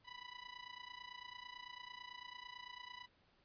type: tone with amplitude modulation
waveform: 15% pulse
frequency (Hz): 987.8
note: B5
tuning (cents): 0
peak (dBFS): -40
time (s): 0.04-3.08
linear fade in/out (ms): 50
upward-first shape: sine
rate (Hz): 29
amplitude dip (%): 85
effects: pink hiss -73 dBFS RMS until 3.44 s + resampled to 11025 Hz